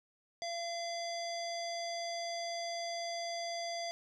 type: tone with low-pass filter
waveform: square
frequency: 682 Hz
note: F5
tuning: 41 cents flat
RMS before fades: -39 dBFS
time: 0.42-3.91 s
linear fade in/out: 0 ms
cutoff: 5400 Hz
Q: 5.9
effects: none